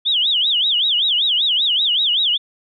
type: tone with vibrato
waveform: sine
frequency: 3322 Hz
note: G#7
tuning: in tune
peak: -14 dBFS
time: 0.05-2.38 s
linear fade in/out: 20 ms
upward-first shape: sine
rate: 5.2 Hz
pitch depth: 260 cents each way
effects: none